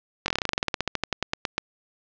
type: slowing click train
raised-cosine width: 0.2 ms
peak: -6 dBFS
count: 23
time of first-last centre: 0.26-1.58 s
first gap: 21 ms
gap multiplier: 1.09
effects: low-pass 5000 Hz 12 dB/octave